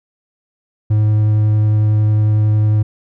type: tone with vibrato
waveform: triangle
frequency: 106.7 Hz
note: G#2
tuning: 47 cents sharp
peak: -8 dBFS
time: 0.9-2.83 s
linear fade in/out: 10 ms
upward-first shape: triangle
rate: 11 Hz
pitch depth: 9 cents each way
effects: none